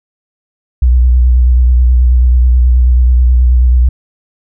sine tone with vibrato, 61.74 Hz, B1, in tune, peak -4 dBFS, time 0.82-3.89 s, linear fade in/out 5 ms, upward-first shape sine, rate 9.3 Hz, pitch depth 43 cents each way, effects none

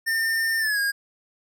square tone with pitch glide, 1807 to 1628.6 Hz, A6 to G#6, +46 to -34 cents, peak -22 dBFS, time 0.06-0.92 s, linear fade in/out 20 ms, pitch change -180 cents, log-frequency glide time 0.59-0.8 s, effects none

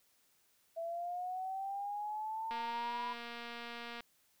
sine linear sweep, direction up, 659 to 987.8 Hz, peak -37 dBFS, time 0.76-3.14 s, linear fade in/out 20 ms
click train, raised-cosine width 0.3 ms, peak -30 dBFS, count 354, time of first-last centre 2.51-4.006 s, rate 236 Hz
effects white hiss -72 dBFS RMS until 4.4 s

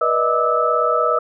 sine tone cluster, 485.2 / 596 / 633 / 1194 / 1304 Hz, B4 / D5 / D#5 / D6 / E6, -31 / +25 / +30 / +28 / -19 cents, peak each -21 / -25 / -21 / -24 / -18 dBFS, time 0.01-1.19 s, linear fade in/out 5 ms, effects none

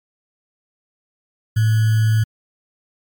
sine tone with sample-and-hold, 110 Hz, A2, in tune, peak -12 dBFS, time 1.56-2.24 s, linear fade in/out 10 ms, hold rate 1575 Hz, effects MP3 96 kbps

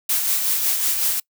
blue noise with tremolo, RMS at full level -19 dBFS, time 0.09-1.2 s, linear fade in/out 5 ms, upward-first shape sine, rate 5.4 Hz, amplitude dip 40%, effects noise-tail reverb RT60 0.1 s tail -25 dB re dry

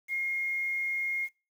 sine tone with quantisation, 2141 Hz, C7, 39 cents sharp, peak -28 dBFS, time 0.08-1.29 s, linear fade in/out 50 ms, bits 9, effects noise-tail reverb RT60 0.3 s tail -22 dB re dry

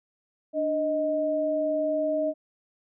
sine tone pair together, 296.2 / 625 Hz, D4 / D#5, +15 / +8 cents, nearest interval octave + minor second, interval 1293 cents, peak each -30 / -24 dBFS, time 0.53-2.34 s, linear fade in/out 50 ms, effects none

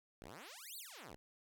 5% pulse exponential two-way sweep, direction up then down, 49 to 4699 to 49 Hz, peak -40 dBFS, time 0.22-1.16 s, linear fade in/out 0 ms, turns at 0.77 s, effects none

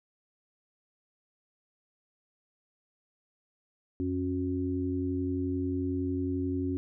harmonic tone, 91.2 Hz, F#2, 24 cents flat, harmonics 1 / 3 / 4, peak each -34 / -30 / -36 dBFS, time 4-6.77 s, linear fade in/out 0 ms, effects none

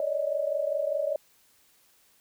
sine tone cluster, 562 / 587 / 627 Hz, C#5 / D5 / D#5, +24 / -1 / +13 cents, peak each -30 dBFS, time 0-1.16 s, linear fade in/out 2 ms, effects white hiss -63 dBFS RMS until 2.2 s

